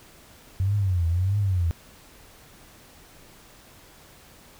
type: tone with vibrato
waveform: sine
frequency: 92.5 Hz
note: F#2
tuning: in tune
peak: -20 dBFS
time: 0.6-1.71 s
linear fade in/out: 0 ms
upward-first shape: triangle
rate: 1.6 Hz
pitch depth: 210 cents each way
effects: pink hiss -51 dBFS RMS until 4.59 s